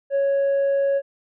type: tone with tanh clipping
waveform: sine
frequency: 554.4 Hz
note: C#5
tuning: in tune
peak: -18 dBFS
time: 0.1-1.02 s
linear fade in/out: 50 ms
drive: 2 dB
effects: none